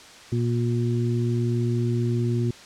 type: harmonic tone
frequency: 119 Hz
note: A#2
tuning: 36 cents sharp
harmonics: 1 / 2 / 3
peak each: -22 / -28 / -29 dBFS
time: 0.32-2.51 s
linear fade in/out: 5 ms
effects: white hiss -45 dBFS RMS until 2.65 s + low-pass 6000 Hz 12 dB/octave